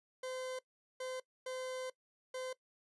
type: tone bursts at uneven times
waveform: 40% pulse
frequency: 514 Hz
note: C5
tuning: 31 cents flat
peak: -39 dBFS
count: 4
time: 0.23-0.59 / 1-1.2 / 1.46-1.9 / 2.34-2.53 s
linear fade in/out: 5 ms
effects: noise-tail reverb RT60 0.1 s tail -20 dB re dry + resampled to 24000 Hz